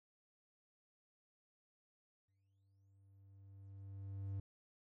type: tone with exponential growth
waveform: triangle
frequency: 98 Hz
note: G2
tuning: in tune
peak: -37 dBFS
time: 2.28-4.4 s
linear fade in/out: 5 ms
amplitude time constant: 460 ms
effects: none